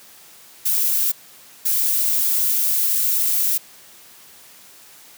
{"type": "noise bursts at uneven times", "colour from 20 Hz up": "violet", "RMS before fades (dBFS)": -19, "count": 2, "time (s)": [[0.65, 1.12], [1.65, 3.58]], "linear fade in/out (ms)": 10, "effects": ["white hiss -46 dBFS RMS until 5.17 s", "high-pass 100 Hz 12 dB/octave"]}